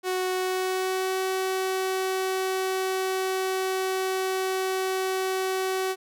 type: tone with pitch glide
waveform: sawtooth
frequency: 370 to 377.6 Hz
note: F#4 to F#4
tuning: 0 to +35 cents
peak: -21 dBFS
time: 0.03-5.96 s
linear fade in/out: 50 ms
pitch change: +35 cents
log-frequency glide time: 0.32-1.2 s
effects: none